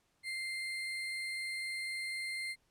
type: tone with sample-and-hold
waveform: sine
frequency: 2092 Hz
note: C7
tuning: 1 cent flat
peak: -36 dBFS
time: 0.23-2.56 s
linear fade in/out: 50 ms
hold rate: 6300 Hz
effects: pink hiss -75 dBFS RMS until 2.7 s + low-pass 11000 Hz 12 dB/octave